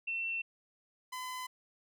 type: tone pair in turn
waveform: sine / sawtooth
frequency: 2698 / 1014.1 Hz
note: E7 / B5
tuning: +40 / +46 cents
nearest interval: octave + perfect fourth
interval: 1694 cents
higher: first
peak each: -33 / -35 dBFS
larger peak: first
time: 0.07-0.42 / 1.12-1.47 s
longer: neither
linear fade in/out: 10 ms
effects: none